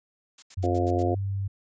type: noise bursts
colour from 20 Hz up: blue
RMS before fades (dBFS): -42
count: 6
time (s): 0.38-1.029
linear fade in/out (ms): 5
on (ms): 44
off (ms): 77
type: tone with pitch glide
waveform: sine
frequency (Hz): 92.9 to 98.25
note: F#2 to G2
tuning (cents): +7 to +4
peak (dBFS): -26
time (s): 0.57-1.48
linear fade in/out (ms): 10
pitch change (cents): +97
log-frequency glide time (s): 1.01-1.14
type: harmonic tone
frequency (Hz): 88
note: F2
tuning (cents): +14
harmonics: 3 / 4 / 5 / 6 / 7 / 8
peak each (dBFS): -31 / -27 / -34 / -32 / -36 / -29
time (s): 0.63-1.15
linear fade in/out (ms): 10
effects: resampled to 16000 Hz